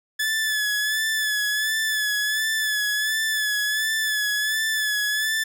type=tone with vibrato; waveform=sawtooth; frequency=1725 Hz; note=A6; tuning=35 cents flat; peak=-18 dBFS; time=0.19-5.44 s; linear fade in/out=10 ms; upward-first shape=sine; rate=1.4 Hz; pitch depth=41 cents each way; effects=none